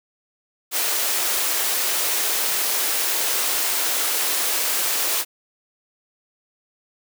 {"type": "high-pass noise", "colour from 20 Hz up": "white", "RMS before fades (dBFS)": -22, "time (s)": [0.71, 5.25], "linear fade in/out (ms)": 50, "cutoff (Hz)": 320, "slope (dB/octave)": 24, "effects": []}